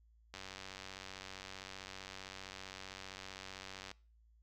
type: click train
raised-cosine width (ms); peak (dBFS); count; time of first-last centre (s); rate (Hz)
0.2; -29; 342; 0.34-3.914; 95.4
effects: noise-tail reverb RT60 0.4 s tail -23 dB re dry + added 56 Hz sine -64 dBFS peak until 4.42 s